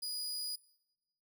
sawtooth tone, 4917 Hz, D#8, 21 cents flat, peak -34 dBFS, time 0.02-0.56 s, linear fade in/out 10 ms, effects noise-tail reverb RT60 1.0 s tail -23 dB re dry

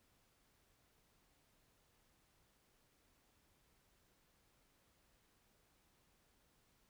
silence, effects pink hiss -75 dBFS RMS until 6.89 s

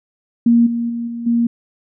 sine tone with level steps, 234.7 Hz, A#3, 12 cents sharp, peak -8 / -17 / -20 / -23 / -12 dBFS, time 0.46-1.47 s, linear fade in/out 5 ms, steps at 0.66 / 0.89 / 1.07 / 1.26 s, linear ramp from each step 10 ms, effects none

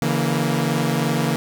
sawtooth chord, A# diminished, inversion first, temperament equal with one note detuned, 141.91 / 164.81 / 233.1 Hz, C#3 / E3 / A#3, +41 / 0 / 0 cents, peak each -19 dBFS, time 0.02-1.36 s, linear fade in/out 0 ms, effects none

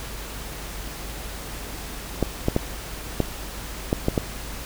clicks, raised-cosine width 2 ms, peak -6 dBFS, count 7, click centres 2.227 / 2.484 / 2.564 / 3.203 / 3.929 / 4.084 / 4.178 s, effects added 50 Hz sine -36 dBFS peak until 4.65 s + pink hiss -36 dBFS RMS until 4.65 s

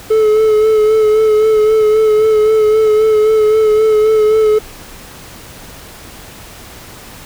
triangle tone with vibrato, 432.4 Hz, A4, 30 cents flat, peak -5 dBFS, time 0.1-4.59 s, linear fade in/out 10 ms, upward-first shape sine, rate 3.8 Hz, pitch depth 27 cents each way, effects pink hiss -34 dBFS RMS until 7.25 s

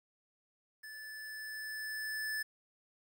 square tone with level ramp, 1742 Hz, A6, 18 cents flat, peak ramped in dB -47 to -35 dBFS, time 0.83-2.43 s, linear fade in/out 10 ms, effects 11-bit

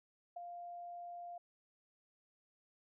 sine tone with ADSR envelope, 698.5 Hz, F5, in tune, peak -40 dBFS, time 0.36-1.38 s, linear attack 9 ms, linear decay 11 ms, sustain -5 dB, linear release 5 ms, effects none

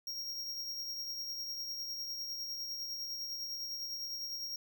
square tone with tremolo, 5588 Hz, F8, in tune, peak -37 dBFS, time 0.07-4.56 s, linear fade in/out 2 ms, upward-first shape triangle, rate 9.9 Hz, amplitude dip 40%, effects none

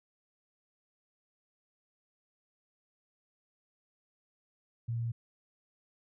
sine tone, 116.54 Hz, A#2, in tune, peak -31 dBFS, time 4.88-5.12 s, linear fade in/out 10 ms, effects none

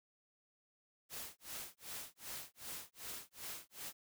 white noise with tremolo, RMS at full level -45 dBFS, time 1.09-3.93 s, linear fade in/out 50 ms, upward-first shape sine, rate 2.6 Hz, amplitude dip 100%, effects none

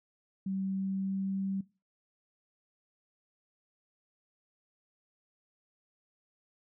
sine tone with pitch glide, 192.2 to 193.76 Hz, G3 to G3, -34 to -20 cents, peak -31 dBFS, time 0.46-1.61 s, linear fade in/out 5 ms, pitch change +14 cents, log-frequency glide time 0.67-1.42 s, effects noise-tail reverb RT60 0.3 s tail -20 dB re dry

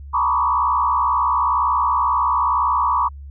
sine tone with frequency modulation, 1055 Hz, C6, 14 cents sharp, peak -15 dBFS, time 0.13-3.09 s, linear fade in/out 20 ms, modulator 61 Hz, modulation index 2.2, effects added 70 Hz sine -33 dBFS peak until 3.3 s

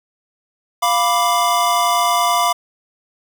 square chord, B diminished, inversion second, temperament equal, 698.5 / 987.8 / 1174.7 Hz, F5 / B5 / D6, 0 / 0 / 0 cents, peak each -19 dBFS, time 0.82-2.53 s, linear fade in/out 10 ms, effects none

